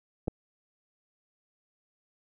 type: clicks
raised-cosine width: 2 ms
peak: -30 / -15 dBFS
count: 2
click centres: 0.275 / 0.281 s
effects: none